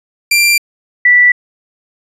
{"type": "tone pair in turn", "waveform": ["sawtooth", "sine"], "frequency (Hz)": [2369, 1964.7], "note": ["D7", "B6"], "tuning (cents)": [14, -10], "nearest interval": "minor third", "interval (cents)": 324, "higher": "first", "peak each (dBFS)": -4, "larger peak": "neither", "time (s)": [[0.31, 0.58], [1.05, 1.32]], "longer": "neither", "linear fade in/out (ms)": 5, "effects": ["resampled to 32000 Hz"]}